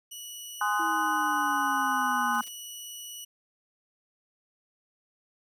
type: tone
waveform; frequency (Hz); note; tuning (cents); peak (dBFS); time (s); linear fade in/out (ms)
15% pulse; 2939; F#7; -12; -32; 0.11-3.25; 10
type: chord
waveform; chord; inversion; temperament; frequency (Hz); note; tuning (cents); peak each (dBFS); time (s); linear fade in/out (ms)
sine; Ab dominant seventh; none; just; 830.6 / 1038.3 / 1245.9 / 1495.1; Ab5 / C6 / Eb6 / Gb6; 0 / -14 / +2 / +18; -30; 0.61-2.41; 2
type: linear sweep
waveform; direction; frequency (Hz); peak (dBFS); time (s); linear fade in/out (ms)
sine; down; 329.6 to 233.1; -35; 0.79-2.42; 10
type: noise bursts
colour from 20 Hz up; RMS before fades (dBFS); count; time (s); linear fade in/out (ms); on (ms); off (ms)
white; -49; 4; 2.34-2.484; 2; 21; 20
effects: none